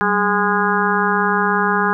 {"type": "harmonic tone with a mistuned harmonic", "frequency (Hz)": 205.9, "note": "G#3", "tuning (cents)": -15, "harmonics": [1, 2, 4, 5, 6, 7, 8], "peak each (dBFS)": [-22, -22, -22, -22, -22, -22, -22], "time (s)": [0.01, 1.93], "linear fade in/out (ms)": 0, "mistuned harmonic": 1, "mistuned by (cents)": -120, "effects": []}